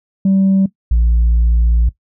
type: tone pair in turn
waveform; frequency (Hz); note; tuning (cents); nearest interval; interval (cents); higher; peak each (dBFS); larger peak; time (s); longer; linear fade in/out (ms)
sine; 192.9 / 57.57; G3 / A#1; -28 / -21; octave + major sixth; 2093; first; -7; neither; 0.25-0.66 / 0.91-1.89; second; 5
effects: noise-tail reverb RT60 0.1 s tail -17 dB re dry + tanh soft clip ceiling -7 dBFS